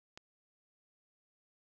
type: click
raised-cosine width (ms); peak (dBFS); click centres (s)
0.2; -30; 0.175
effects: none